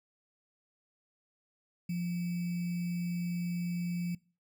sine tone with sample-and-hold, 174.61 Hz, F3, in tune, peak -31 dBFS, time 1.89-4.15 s, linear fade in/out 5 ms, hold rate 2450 Hz, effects noise-tail reverb RT60 0.4 s tail -24 dB re dry

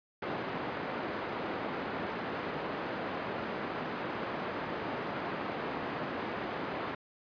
pink band-pass noise, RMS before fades -37 dBFS, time 0.22-6.95 s, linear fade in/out 5 ms, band 220 to 1800 Hz, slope 12 dB/octave, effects resampled to 11025 Hz

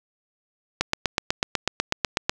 click train, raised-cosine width 0.2 ms, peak -3 dBFS, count 13, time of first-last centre 0.81-2.295 s, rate 8.08 Hz, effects none

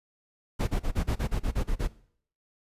brown noise bursts, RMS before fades -26 dBFS, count 11, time 0.59-1.878 s, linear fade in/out 20 ms, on 88 ms, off 32 ms, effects noise-tail reverb RT60 0.6 s tail -19 dB re dry + resampled to 32000 Hz

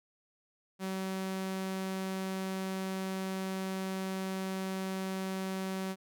sawtooth tone, 190 Hz, F#3, 46 cents sharp, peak -30 dBFS, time 0.79-5.96 s, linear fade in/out 50 ms, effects none

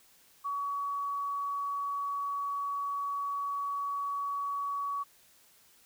sine tone, 1130 Hz, C#6, 33 cents sharp, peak -31 dBFS, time 0.44-5.04 s, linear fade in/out 20 ms, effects white hiss -62 dBFS RMS until 5.85 s

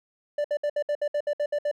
triangle tone bursts, 587.3 Hz, D5, in tune, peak -21 dBFS, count 11, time 0.38-1.714 s, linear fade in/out 5 ms, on 64 ms, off 63 ms, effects none

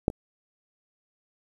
clicks, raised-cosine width 2 ms, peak -7 / -23 dBFS, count 2, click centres 0.081 / 0.101 s, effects 8-bit

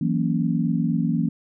sine chord, F# dominant seventh, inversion third, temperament equal, 164.81 / 185 / 233.1 / 277.2 Hz, E3 / F#3 / A#3 / C#4, 0 / 0 / 0 / 0 cents, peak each -23 / -27 / -24 / -27 dBFS, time 0.01-1.29 s, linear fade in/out 5 ms, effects none

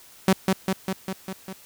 sawtooth tone with echo, 189.9 Hz, F#3, 45 cents sharp, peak -11 dBFS, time 0.28-0.33 s, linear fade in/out 2 ms, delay 200 ms, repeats 6, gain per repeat -3 dB, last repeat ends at 1.53 s, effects white hiss -50 dBFS RMS until 1.65 s

